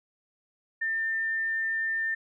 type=tone; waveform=sine; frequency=1798 Hz; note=A6; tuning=37 cents sharp; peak=-26 dBFS; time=0.81-2.15 s; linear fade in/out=10 ms; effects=none